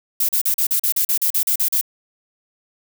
violet noise bursts, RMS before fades -18 dBFS, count 13, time 0.2-1.812 s, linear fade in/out 5 ms, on 88 ms, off 39 ms, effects none

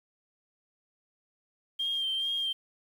sine tone with vibrato, 3187 Hz, G7, 28 cents sharp, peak -27 dBFS, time 1.79-2.53 s, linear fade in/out 10 ms, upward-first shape sine, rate 2.3 Hz, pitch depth 30 cents each way, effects tanh soft clip ceiling -24 dBFS + 9-bit

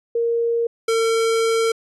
sine / square tone pair in turn, 466.2 / 453.2 Hz, A#4 / A#4, 0 / -49 cents, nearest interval unison, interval 49 cents, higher first, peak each -17 dBFS, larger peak neither, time 0.15-0.67 / 0.88-1.72 s, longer second, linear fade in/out 5 ms, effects resampled to 24000 Hz

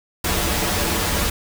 pink noise with comb filter, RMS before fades -21 dBFS, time 0.24-1.3 s, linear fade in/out 5 ms, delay 7.6 ms, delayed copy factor -0.65, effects none

